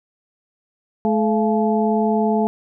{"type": "harmonic tone with a mistuned harmonic", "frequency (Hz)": 215, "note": "A3", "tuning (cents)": -40, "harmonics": [1, 2, 3, 4], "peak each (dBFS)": [-18, -21, -23, -24], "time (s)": [1.05, 2.47], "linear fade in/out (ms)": 0, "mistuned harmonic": 3, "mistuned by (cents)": 100, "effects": []}